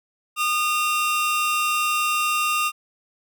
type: tone pair together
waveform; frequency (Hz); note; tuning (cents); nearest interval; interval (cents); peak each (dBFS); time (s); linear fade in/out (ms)
45% pulse; 1222.5 / 2748; D#6 / F7; -31 / -29; octave + major second; 1402; -22 / -24; 0.36-2.72; 50
effects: none